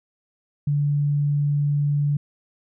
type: tone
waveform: sine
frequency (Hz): 145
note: D3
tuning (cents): -22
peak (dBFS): -18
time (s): 0.67-2.17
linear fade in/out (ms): 5
effects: none